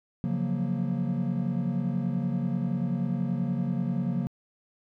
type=chord; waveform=triangle; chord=Gb major seventh; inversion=second; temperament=equal; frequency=138.59 / 174.61 / 185 / 233.1 Hz; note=Db3 / F3 / Gb3 / Bb3; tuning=0 / 0 / 0 / 0 cents; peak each=-29 dBFS; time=0.24-4.27 s; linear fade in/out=0 ms; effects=tanh soft clip ceiling -16 dBFS